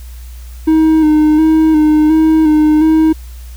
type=tone with vibrato; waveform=triangle; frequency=311.1 Hz; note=D#4; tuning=in tune; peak=-4 dBFS; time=0.67-3.13 s; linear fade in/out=10 ms; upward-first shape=square; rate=1.4 Hz; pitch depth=30 cents each way; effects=added 60 Hz sine -27 dBFS peak until 3.56 s + white hiss -43 dBFS RMS until 3.56 s